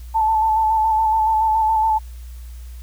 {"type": "tone with vibrato", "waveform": "sine", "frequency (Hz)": 878, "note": "A5", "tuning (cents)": -4, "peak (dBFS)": -14, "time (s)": [0.14, 1.99], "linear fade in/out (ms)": 20, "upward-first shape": "square", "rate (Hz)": 7.1, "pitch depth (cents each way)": 23, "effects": ["added 60 Hz sine -32 dBFS peak until 2.82 s", "white hiss -51 dBFS RMS until 2.82 s"]}